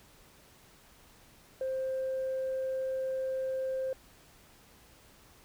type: tone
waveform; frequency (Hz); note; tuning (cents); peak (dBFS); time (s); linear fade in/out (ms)
sine; 525; C5; +6; -29; 1.61-3.93; 2
effects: tanh soft clip ceiling -28 dBFS + pink hiss -59 dBFS RMS until 5.44 s